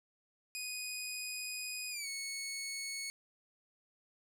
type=tone with pitch glide; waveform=15% pulse; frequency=2489 to 2205 Hz; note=D#7 to C#7; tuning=0 to -10 cents; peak=-32 dBFS; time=0.55-3.1 s; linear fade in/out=0 ms; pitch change=-210 cents; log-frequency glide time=1.9-2.08 s; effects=none